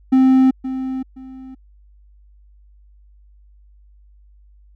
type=tone with echo; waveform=triangle; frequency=261.6 Hz; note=C4; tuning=in tune; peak=-7 dBFS; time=0.12-0.51 s; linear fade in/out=10 ms; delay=520 ms; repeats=2; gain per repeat=-12 dB; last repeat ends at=1.55 s; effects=added 50 Hz sine -46 dBFS peak until 4.75 s